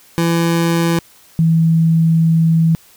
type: tone pair in turn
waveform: 25% pulse / sine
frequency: 167.8 / 163.31 Hz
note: E3 / E3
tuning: +31 / -16 cents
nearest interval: unison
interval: 47 cents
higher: first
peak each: -9 dBFS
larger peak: neither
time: 0.18-0.99 / 1.39-2.75 s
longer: second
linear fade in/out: 0 ms
effects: white hiss -47 dBFS RMS until 2.96 s